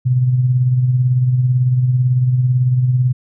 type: tone with tremolo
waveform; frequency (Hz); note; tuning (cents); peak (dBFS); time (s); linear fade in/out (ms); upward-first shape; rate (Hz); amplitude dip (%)
sine; 126.3; B2; +39; -9; 0.05-3.13; 20; sine; 18; 45
effects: none